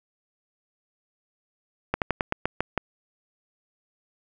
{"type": "slowing click train", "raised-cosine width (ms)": 0.5, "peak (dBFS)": -8, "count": 8, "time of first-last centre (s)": [1.94, 2.777], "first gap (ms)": 78, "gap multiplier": 1.14, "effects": []}